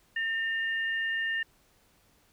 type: tone pair together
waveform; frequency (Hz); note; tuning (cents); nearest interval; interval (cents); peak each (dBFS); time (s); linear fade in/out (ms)
sine; 1812 / 2819; A#6 / F7; -50 / +16; minor sixth; 766; -28 / -38; 0.16-1.43; 5
effects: pink hiss -65 dBFS RMS until 2.32 s